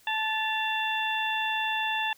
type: harmonic tone with a mistuned harmonic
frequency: 874 Hz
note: A5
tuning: 12 cents flat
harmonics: 1 / 2 / 3 / 4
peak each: -30 / -31 / -32 / -34 dBFS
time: 0.07-2.13 s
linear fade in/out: 2 ms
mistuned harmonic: 3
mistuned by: +67 cents
effects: white hiss -59 dBFS RMS until 2.17 s